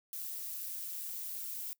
violet noise with amplitude modulation, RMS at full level -39 dBFS, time 0.13-1.73 s, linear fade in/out 0 ms, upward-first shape sine, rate 174 Hz, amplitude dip 45%, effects noise-tail reverb RT60 0.1 s tail -23 dB re dry

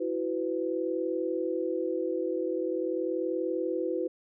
sine chord, E suspended second, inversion none, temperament equal with one note detuned, 329.6 / 370 / 501.9 Hz, E4 / F#4 / B4, 0 / 0 / +28 cents, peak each -32 dBFS, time 0-4.08 s, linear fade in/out 10 ms, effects none

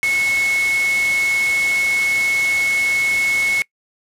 sine tone in noise, 2193 Hz, C#7, 19 cents flat, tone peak -15 dBFS, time 0.03-3.62 s, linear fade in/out 0 ms, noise white, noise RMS -26 dBFS, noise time 0.03-3.62 s, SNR +8 dB, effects noise-tail reverb RT60 0.1 s tail -24 dB re dry + low-pass 9000 Hz 12 dB/octave

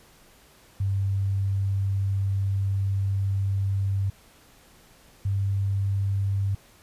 sine tone pair in turn, 98 / 98.62 Hz, G2 / G2, 0 / +11 cents, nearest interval unison, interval 11 cents, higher second, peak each -22 dBFS, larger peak neither, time 0.8-4.1 / 5.25-6.55 s, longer first, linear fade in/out 5 ms, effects pink hiss -55 dBFS RMS until 6.82 s + resampled to 32000 Hz

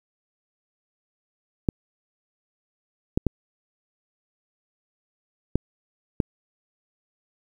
clicks, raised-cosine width 3 ms, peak -7 dBFS, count 5, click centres 1.688 / 3.175 / 3.267 / 5.556 / 6.202 s, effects 8-bit

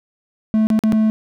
triangle tone with dropouts, 218 Hz, A3, 16 cents flat, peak -10 dBFS, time 0.54-1.1 s, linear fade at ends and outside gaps 0 ms, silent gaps 0.67-0.702 / 0.791-0.837 / 0.922-0.93 s, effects none

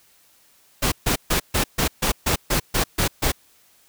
pink noise bursts, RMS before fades -20 dBFS, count 11, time 0.82-3.32 s, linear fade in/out 10 ms, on 100 ms, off 140 ms, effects white hiss -57 dBFS RMS until 3.88 s

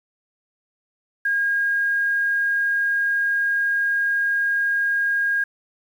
sine tone, 1626 Hz, G#6, 37 cents flat, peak -18 dBFS, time 1.25-5.44 s, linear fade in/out 5 ms, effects 8-bit

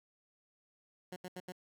15% pulse tone bursts, 181.9 Hz, F#3, 29 cents flat, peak -36 dBFS, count 4, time 1.12-1.522 s, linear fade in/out 5 ms, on 42 ms, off 78 ms, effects none

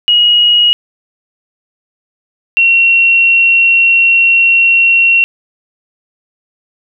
sine tone pair in turn, 2894 / 2732 Hz, F#7 / F7, -39 / -39 cents, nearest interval minor second, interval 100 cents, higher first, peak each -5 dBFS, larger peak neither, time 0.08-0.73 / 2.57-5.24 s, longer second, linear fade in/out 0 ms, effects none

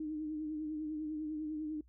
sine tone with vibrato, 307.5 Hz, D#4, 20 cents flat, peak -36 dBFS, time 0-1.81 s, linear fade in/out 5 ms, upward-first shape triangle, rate 10 Hz, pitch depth 50 cents each way, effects noise-tail reverb RT60 0.1 s tail -25 dB re dry + added 60 Hz sine -60 dBFS peak until 1.88 s

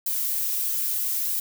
violet noise with flanger, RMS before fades -26 dBFS, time 0.06-1.4 s, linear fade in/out 5 ms, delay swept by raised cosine 1.4 to 4.9 ms, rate 0.76 Hz, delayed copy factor -0.6, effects none

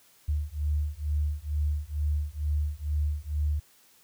sine beating tone pair, 73.42 / 75.62 Hz, D2 / D#2, 0 / -49 cents, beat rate 2.2 Hz, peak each -29 dBFS, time 0.28-3.6 s, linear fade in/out 10 ms, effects white hiss -60 dBFS RMS until 4.03 s

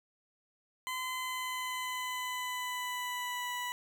20% pulse tone with pitch glide, 1023 to 983.6 Hz, C6 to B5, -39 to -7 cents, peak -30 dBFS, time 0.87-3.72 s, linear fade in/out 0 ms, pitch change -68 cents, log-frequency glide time 1.19-3.51 s, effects none

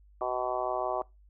harmonic tone, 125.9 Hz, B2, 34 cents sharp, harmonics 3 / 4 / 5 / 6 / 7 / 8 / 9, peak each -37 / -40 / -33 / -35 / -39 / -39 / -37 dBFS, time 0.21-1.02 s, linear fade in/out 2 ms, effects noise-tail reverb RT60 0.2 s tail -21 dB re dry + added 50 Hz sine -55 dBFS peak until 1.29 s

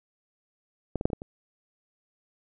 clicks, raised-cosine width 2 ms, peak -15 / -17 / -7 / -25 / -15 / -25 dBFS, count 6, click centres 0.957 / 1.011 / 1.055 / 1.102 / 1.132 / 1.219 s, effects none

